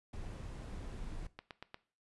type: noise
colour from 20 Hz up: brown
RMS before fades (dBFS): -44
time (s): 0.13-1.27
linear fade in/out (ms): 5
type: click train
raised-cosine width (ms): 0.3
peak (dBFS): -29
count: 4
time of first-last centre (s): 1.39-1.744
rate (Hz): 8.48
effects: noise-tail reverb RT60 0.4 s tail -18 dB re dry + resampled to 24000 Hz

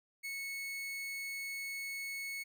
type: tone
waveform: 40% pulse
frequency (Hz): 2204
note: C#7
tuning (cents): -11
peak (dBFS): -38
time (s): 0.23-2.44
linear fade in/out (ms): 20
effects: none

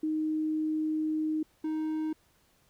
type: tone pair in turn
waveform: sine / triangle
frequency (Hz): 311.1 / 312.5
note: D#4 / D#4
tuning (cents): 0 / +8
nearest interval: unison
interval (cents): 8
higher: second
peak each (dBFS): -27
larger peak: neither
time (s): 0.03-1.43 / 1.64-2.13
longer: first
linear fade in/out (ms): 5
effects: pink hiss -67 dBFS RMS until 2.69 s

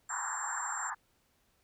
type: tone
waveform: sine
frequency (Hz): 7400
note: A#8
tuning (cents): -14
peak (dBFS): -38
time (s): 0.09-0.9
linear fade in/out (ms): 5
type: band-pass noise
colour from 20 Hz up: pink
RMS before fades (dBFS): -38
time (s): 0.09-0.95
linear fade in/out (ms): 20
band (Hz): 800 to 1800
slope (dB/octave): 96
effects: pink hiss -72 dBFS RMS until 1.63 s

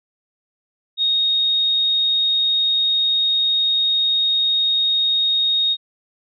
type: tone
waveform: sine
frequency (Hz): 3729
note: A#7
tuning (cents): 0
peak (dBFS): -15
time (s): 0.97-5.77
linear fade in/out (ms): 50
effects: none

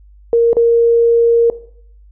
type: tone with dropouts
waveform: sine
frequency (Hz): 466.2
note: A#4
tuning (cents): 0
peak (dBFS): -7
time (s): 0.33-1.5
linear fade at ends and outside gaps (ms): 1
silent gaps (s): 0.531-0.568
effects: noise-tail reverb RT60 0.6 s tail -17 dB re dry + added 50 Hz sine -40 dBFS peak until 2.11 s

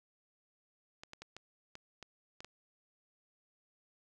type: clicks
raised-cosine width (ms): 0.2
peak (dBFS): -30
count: 8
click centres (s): 1.035 / 1.134 / 1.22 / 1.366 / 1.754 / 2.027 / 2.405 / 2.446
effects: none

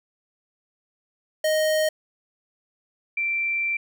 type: tone pair in turn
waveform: square / sine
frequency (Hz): 622.3 / 2349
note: D#5 / D7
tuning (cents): 0 / 0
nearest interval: octave + major seventh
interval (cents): 2300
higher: second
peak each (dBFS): -20 / -22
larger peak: first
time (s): 1.44-1.89 / 3.17-3.77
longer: second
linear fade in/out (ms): 5
effects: none

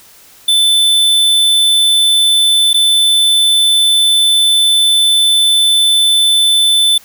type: tone with dropouts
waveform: square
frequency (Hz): 3520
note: A7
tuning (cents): 0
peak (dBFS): -8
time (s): 0.48-6.98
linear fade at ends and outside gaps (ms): 5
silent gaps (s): 2.732-2.742
effects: white hiss -42 dBFS RMS until 7.04 s

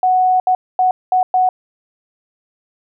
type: tone bursts at uneven times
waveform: sine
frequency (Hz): 740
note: F#5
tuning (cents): 0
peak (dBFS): -10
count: 5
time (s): 0.03-0.4 / 0.47-0.55 / 0.79-0.91 / 1.12-1.23 / 1.34-1.49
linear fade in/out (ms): 2
effects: none

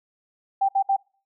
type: tone bursts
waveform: sine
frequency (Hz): 784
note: G5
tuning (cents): 0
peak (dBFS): -17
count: 3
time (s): 0.61-0.966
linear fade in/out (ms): 10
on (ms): 78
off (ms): 61
effects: noise-tail reverb RT60 0.4 s tail -25 dB re dry

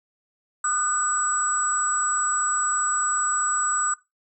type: tone cluster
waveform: sine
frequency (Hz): 1225 / 1488 / 7830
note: D#6 / F#6 / B8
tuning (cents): -27 / +9 / -16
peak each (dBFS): -25 / -28 / -25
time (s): 0.64-3.94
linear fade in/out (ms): 5
effects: noise-tail reverb RT60 0.2 s tail -17 dB re dry

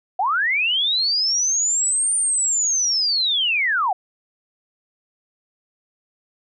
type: linear two-way sweep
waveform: sine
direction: up then down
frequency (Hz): 698.5 to 9090 to 698.5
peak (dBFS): -17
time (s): 0.19-3.93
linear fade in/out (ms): 5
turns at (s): 2.16
effects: none

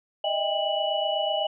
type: tone cluster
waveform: sine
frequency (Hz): 611 / 639 / 798 / 2949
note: D#5 / D#5 / G5 / F#7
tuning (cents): -32 / +46 / +31 / -6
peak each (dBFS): -29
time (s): 0.24-1.47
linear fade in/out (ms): 5
effects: none

